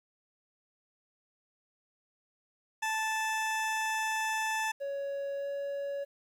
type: tone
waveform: 20% pulse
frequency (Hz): 877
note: A5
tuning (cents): -6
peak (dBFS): -25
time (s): 2.82-4.72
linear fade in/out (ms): 10
type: tone with pitch glide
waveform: triangle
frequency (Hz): 558 to 561.9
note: C#5 to C#5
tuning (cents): +11 to +23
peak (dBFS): -31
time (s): 4.8-6.05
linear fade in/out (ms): 20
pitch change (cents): +12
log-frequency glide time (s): 5.37-5.47
effects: low-pass 11000 Hz 12 dB/octave + 11-bit